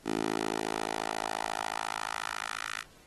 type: tone with high-pass filter sweep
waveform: 10% pulse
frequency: 54.2 Hz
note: A1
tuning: 25 cents flat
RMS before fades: -35 dBFS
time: 0.04-2.85 s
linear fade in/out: 50 ms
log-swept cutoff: 310 to 1600 Hz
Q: 1.7
effects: pink hiss -58 dBFS RMS until 3.06 s + AAC 32 kbps